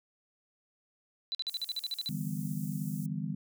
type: tone bursts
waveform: sine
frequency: 3985 Hz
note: B7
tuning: 15 cents sharp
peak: -31 dBFS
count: 11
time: 1.32-2.088 s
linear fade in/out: 0 ms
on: 28 ms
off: 46 ms
type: high-pass noise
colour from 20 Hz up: white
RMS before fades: -49 dBFS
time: 1.48-3.06 s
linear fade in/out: 2 ms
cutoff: 6900 Hz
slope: 24 dB/octave
type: chord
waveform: sine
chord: E minor seventh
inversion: third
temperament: just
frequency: 148.33 / 164.81 / 197.78 / 247.2 Hz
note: D3 / E3 / G3 / B3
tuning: +18 / 0 / +16 / +2 cents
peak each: -37 / -38 / -37 / -41 dBFS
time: 2.09-3.35 s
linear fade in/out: 5 ms
effects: none